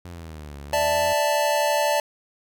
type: exponential two-way sweep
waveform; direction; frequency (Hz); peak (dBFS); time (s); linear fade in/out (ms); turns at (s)
sawtooth; down then up; 89.2 to 69.9 to 89.2; -32; 0.05-1.13; 0; 0.6
type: chord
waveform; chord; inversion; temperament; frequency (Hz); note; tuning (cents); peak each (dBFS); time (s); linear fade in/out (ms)
square; D suspended second; none; equal; 587.3 / 659.3 / 880; D5 / E5 / A5; 0 / 0 / 0; -23 / -28 / -24; 0.73-2; 2
effects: none